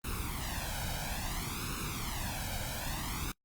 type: noise with flanger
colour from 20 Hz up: pink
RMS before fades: -37 dBFS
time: 0.04-3.32 s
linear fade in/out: 5 ms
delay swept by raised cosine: 0.76 to 1.31 ms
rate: 0.59 Hz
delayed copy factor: +0.8
effects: noise-tail reverb RT60 0.1 s tail -26 dB re dry + Opus 32 kbps